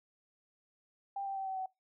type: tone with pitch steps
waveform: sine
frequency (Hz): 792 / 782.5 / 773 / 763.7 / 754.5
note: G5 / G5 / G5 / G5 / F#5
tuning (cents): +18 / -3 / -24 / -45 / +34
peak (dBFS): -35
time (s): 1.16-1.66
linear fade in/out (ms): 5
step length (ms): 100
effects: noise-tail reverb RT60 0.2 s tail -23 dB re dry